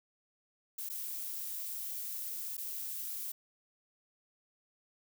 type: noise with dropouts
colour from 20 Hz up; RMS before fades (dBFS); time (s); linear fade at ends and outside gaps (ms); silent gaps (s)
violet; -40; 0.78-3.32; 5; 0.891-0.898 / 2.57-2.578
effects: none